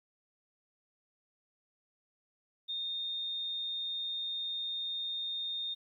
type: tone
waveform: sine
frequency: 3661 Hz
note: A#7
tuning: 32 cents flat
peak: -34 dBFS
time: 2.68-5.75 s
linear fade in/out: 20 ms
effects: 12-bit